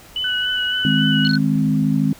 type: tone with vibrato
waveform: sine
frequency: 2960 Hz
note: F#7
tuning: in tune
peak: -20 dBFS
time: 0.16-1.28 s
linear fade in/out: 2 ms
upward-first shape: sine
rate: 3.6 Hz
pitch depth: 31 cents each way
type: tone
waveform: sine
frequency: 1498 Hz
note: F#6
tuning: 21 cents sharp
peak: -22 dBFS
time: 0.24-1.38 s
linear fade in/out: 5 ms
type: chord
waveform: sine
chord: Ab major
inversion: second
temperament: equal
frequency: 155.56 / 207.7 / 261.6 Hz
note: Eb3 / Ab3 / C4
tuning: 0 / 0 / 0 cents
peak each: -19 dBFS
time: 0.85-2.13 s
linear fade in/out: 2 ms
type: tone bursts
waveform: sine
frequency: 4283 Hz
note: C8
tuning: 40 cents sharp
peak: -21 dBFS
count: 3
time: 1.25-1.355 s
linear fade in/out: 0 ms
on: 21 ms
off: 21 ms
effects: pink hiss -44 dBFS RMS until 2.19 s